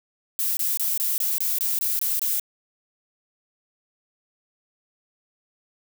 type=noise bursts; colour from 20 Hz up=violet; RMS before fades=-24 dBFS; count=10; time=0.39-2.397 s; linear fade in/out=0 ms; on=180 ms; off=23 ms; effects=none